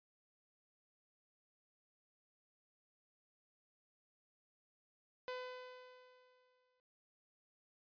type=tone with exponential decay; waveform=sawtooth; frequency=504 Hz; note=B4; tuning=35 cents sharp; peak=-37 dBFS; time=5.28-6.8 s; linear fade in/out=0 ms; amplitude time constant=330 ms; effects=noise-tail reverb RT60 0.3 s tail -23 dB re dry + resampled to 11025 Hz